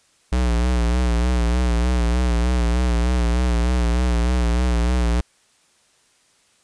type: tone with vibrato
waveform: square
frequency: 60.1 Hz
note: B1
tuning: 46 cents flat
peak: -17 dBFS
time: 0.32-5.21 s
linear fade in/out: 5 ms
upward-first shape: sine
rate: 3.3 Hz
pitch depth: 70 cents each way
effects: white hiss -59 dBFS RMS until 6.63 s + resampled to 22050 Hz